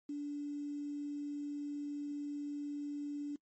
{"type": "tone with quantisation", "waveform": "sine", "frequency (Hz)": 290, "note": "D4", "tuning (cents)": -22, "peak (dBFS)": -37, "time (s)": [0.09, 3.36], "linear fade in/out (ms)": 5, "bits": 10, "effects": ["noise-tail reverb RT60 0.1 s tail -23 dB re dry", "MP3 32 kbps"]}